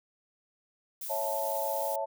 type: noise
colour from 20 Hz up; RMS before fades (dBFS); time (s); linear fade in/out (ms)
violet; -38; 1.01-1.96; 5
type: chord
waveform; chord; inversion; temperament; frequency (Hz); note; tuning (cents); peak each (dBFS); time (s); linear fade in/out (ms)
sine; A major; first; equal; 554.4 / 659.3 / 880; C#5 / E5 / A5; 0 / 0 / 0; -34; 1.09-2.06; 20
effects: none